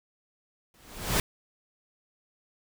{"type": "noise with exponential growth", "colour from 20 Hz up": "pink", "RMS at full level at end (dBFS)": -22, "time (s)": [0.74, 1.2], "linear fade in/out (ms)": 1, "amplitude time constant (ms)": 99, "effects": []}